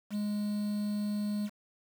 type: tone with quantisation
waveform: triangle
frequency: 207.8 Hz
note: G#3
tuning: 1 cent sharp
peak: -28 dBFS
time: 0.1-1.5 s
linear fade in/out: 50 ms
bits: 8
effects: none